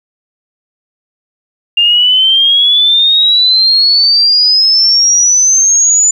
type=exponential sweep; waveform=sine; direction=up; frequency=2794 to 7040 Hz; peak=-5 dBFS; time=1.77-6.11 s; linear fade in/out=5 ms; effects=7-bit